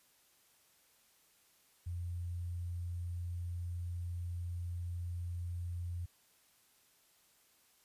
sine tone with sample-and-hold, 87.1 Hz, F2, 4 cents flat, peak -37 dBFS, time 1.86-6.06 s, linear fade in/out 10 ms, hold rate 8820 Hz, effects white hiss -69 dBFS RMS until 7.84 s + resampled to 32000 Hz

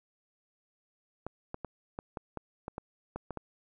clicks, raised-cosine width 1 ms, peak -23 dBFS, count 11, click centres 1.266 / 1.544 / 1.647 / 1.989 / 2.172 / 2.373 / 2.681 / 2.781 / 3.16 / 3.307 / 3.373 s, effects none

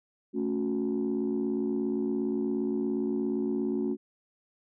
sine chord, F# minor, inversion first, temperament equal with one note detuned, 220 / 277.2 / 365.1 Hz, A3 / C#4 / F#4, 0 / 0 / -23 cents, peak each -30 dBFS, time 0.33-3.97 s, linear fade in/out 50 ms, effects tanh soft clip ceiling -21 dBFS

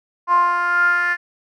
10% pulse tone with band-pass filter sweep, 350.6 Hz, F4, 7 cents sharp, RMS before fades -17 dBFS, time 0.27-1.17 s, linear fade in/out 50 ms, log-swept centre 1000 to 1700 Hz, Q 8.9, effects none

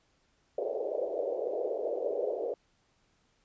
pink band-pass noise, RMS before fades -33 dBFS, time 0.58-2.54 s, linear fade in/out 2 ms, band 410 to 610 Hz, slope 48 dB/octave, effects pink hiss -71 dBFS RMS until 3.44 s + resampled to 16000 Hz

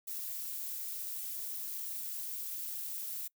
violet noise with amplitude modulation, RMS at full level -37 dBFS, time 0.07-3.28 s, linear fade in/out 10 ms, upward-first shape sine, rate 275 Hz, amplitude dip 65%, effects noise-tail reverb RT60 0.1 s tail -24 dB re dry

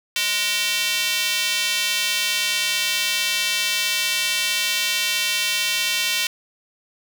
square tone with high-pass filter, 207.7 Hz, G#3, in tune, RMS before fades -22 dBFS, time 0.16-6.27 s, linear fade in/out 2 ms, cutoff 2800 Hz, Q 1.6, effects none

